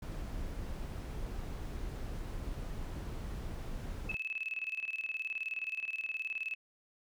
brown noise, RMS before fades -40 dBFS, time 0.02-4.15 s, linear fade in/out 5 ms
sine tone with tremolo, 2601 Hz, E7, 24 cents flat, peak -33 dBFS, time 4.09-6.55 s, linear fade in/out 5 ms, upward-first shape square, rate 19 Hz, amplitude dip 75%
effects none

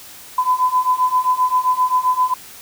sine beating tone pair, 1005 / 1012.6 Hz, B5 / B5, +30 / +43 cents, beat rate 7.6 Hz, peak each -18 / -16 dBFS, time 0.38-2.34 s, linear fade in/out 5 ms, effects white hiss -39 dBFS RMS until 2.61 s

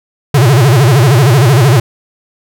square tone with vibrato, 129 Hz, C3, 24 cents flat, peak -5 dBFS, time 0.34-1.8 s, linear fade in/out 5 ms, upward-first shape sine, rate 13 Hz, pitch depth 250 cents each way, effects none

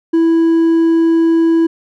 triangle tone with hard clipping, 329.6 Hz, E4, in tune, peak -9 dBFS, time 0.13-1.67 s, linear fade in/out 10 ms, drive 5 dB, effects none

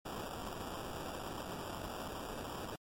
white noise with sample-and-hold, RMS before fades -43 dBFS, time 0.05-2.76 s, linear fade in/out 10 ms, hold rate 2100 Hz, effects MP3 64 kbps

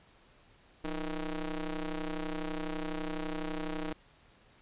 sawtooth ring-modulated tone, 160 Hz, D#3, 49 cents sharp, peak -27 dBFS, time 0.84-3.93 s, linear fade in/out 5 ms, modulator 144 Hz, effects pink hiss -62 dBFS RMS until 4.61 s + resampled to 8000 Hz

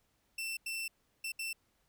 sawtooth tone bursts at uneven times, 2682 Hz, E7, 29 cents sharp, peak -33 dBFS, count 4, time 0.38-0.57 / 0.66-0.88 / 1.24-1.32 / 1.39-1.53 s, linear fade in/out 5 ms, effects pink hiss -75 dBFS RMS until 1.88 s

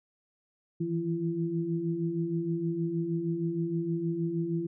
sine tone cluster, 161.3 / 167.7 / 338.2 Hz, E3 / E3 / E4, -37 / +30 / +44 cents, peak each -35 / -32 / -31 dBFS, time 0.8-4.67 s, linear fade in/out 10 ms, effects none

